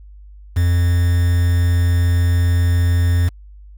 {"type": "tone with quantisation", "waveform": "triangle", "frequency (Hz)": 87.31, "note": "F2", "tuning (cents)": 0, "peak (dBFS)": -10, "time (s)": [0.56, 3.29], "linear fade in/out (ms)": 10, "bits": 5, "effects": ["added 50 Hz sine -37 dBFS peak until 3.77 s"]}